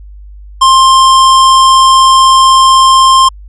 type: tone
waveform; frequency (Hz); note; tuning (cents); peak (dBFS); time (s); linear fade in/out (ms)
square; 1056; C6; +16; -3; 0.61-3.29; 10
effects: added 50 Hz sine -28 dBFS peak until 3.48 s + resampled to 22050 Hz